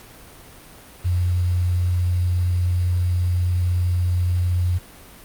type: tone with quantisation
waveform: sine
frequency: 89 Hz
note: F2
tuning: 33 cents sharp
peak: -17 dBFS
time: 1.04-4.79 s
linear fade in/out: 20 ms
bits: 7
effects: pink hiss -44 dBFS RMS until 5.24 s + Opus 48 kbps